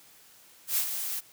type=noise with ADSR envelope; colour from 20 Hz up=blue; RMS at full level=-25 dBFS; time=0.67-1.21 s; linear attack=99 ms; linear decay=78 ms; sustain=-8 dB; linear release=25 ms; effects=white hiss -56 dBFS RMS until 1.32 s + high-pass 80 Hz 12 dB/octave